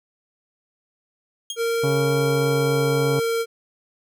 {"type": "tone with exponential decay", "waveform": "25% pulse", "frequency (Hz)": 3250, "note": "G#7", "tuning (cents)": -38, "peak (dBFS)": -20, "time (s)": [1.5, 1.62], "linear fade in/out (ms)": 2, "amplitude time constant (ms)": 26}
{"type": "tone with pitch glide", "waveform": "square", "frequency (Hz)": [462.1, 459.2], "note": ["A#4", "A#4"], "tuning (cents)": [-15, -26], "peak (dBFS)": -21, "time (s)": [1.56, 3.46], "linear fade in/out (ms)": 50, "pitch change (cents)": -11, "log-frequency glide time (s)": [2, 3.32]}
{"type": "harmonic tone", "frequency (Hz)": 139.1, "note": "C#3", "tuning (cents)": 6, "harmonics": [1, 2, 3, 4, 5, 6, 7, 8], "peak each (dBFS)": [-22, -28, -32, -34, -36, -38, -39, -40], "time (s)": [1.83, 3.2], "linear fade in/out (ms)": 10}
{"effects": []}